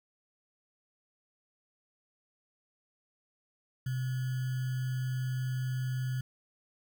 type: tone with sample-and-hold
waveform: sine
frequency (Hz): 128.2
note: C3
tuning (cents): -35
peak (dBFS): -30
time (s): 3.86-6.21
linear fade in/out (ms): 5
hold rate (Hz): 1575
effects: none